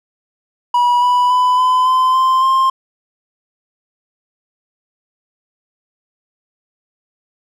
triangle tone with pitch steps, 972 / 985.6 / 999.3 / 1013.3 / 1027.4 / 1041.8 / 1056.3 Hz, B5 / B5 / B5 / B5 / C6 / C6 / C6, -28 / -4 / +20 / +44 / -32 / -8 / +16 cents, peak -8 dBFS, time 0.74-2.7 s, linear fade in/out 5 ms, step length 280 ms, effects none

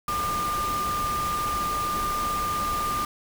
sine tone in noise, 1200 Hz, D6, 37 cents sharp, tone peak -25 dBFS, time 0.08-3.05 s, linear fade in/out 2 ms, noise pink, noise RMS -33 dBFS, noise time 0.08-3.05 s, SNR +5 dB, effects none

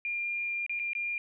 sine tone with dropouts, 2401 Hz, D7, 38 cents sharp, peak -30 dBFS, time 0.05-1.18 s, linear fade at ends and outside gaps 1 ms, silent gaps 0.664-0.695 / 0.792-0.797 / 0.933-0.951 s, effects none

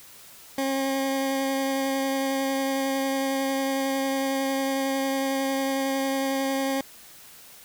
20% pulse tone with vibrato, 270 Hz, C#4, 45 cents flat, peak -19 dBFS, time 0.58-6.81 s, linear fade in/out 2 ms, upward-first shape sine, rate 11 Hz, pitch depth 10 cents each way, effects white hiss -48 dBFS RMS until 7.64 s

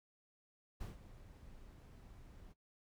brown noise with ADSR envelope, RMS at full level -43 dBFS, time 0.8-2.54 s, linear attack 12 ms, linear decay 150 ms, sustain -14 dB, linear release 29 ms, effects noise-tail reverb RT60 0.1 s tail -18 dB re dry

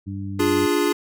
harmonic tone, 98 Hz, G2, in tune, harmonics 1 / 2 / 3, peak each -29 / -32 / -34 dBFS, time 0.06-0.67 s, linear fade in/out 20 ms
square chord, D diminished, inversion none, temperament equal, 293.7 / 349.2 / 415.3 Hz, D4 / F4 / Ab4, 0 / 0 / 0 cents, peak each -23 dBFS, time 0.39-0.93 s, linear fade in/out 10 ms
effects none

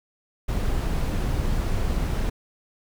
brown noise, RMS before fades -24 dBFS, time 0.48-2.3 s, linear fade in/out 10 ms, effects none

